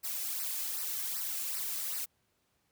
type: noise with flanger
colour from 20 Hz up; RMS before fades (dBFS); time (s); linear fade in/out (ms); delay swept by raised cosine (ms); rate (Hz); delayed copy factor
blue; -36; 0.03-2.06; 20; 0.29 to 2.19; 2.6; -0.7
effects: pink hiss -75 dBFS RMS until 2.71 s + high-pass 60 Hz 12 dB/octave